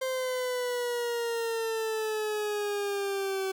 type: exponential sweep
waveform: 40% pulse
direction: down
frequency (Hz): 523.3 to 381.2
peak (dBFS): -28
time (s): 0.01-3.52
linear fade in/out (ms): 10
effects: 10-bit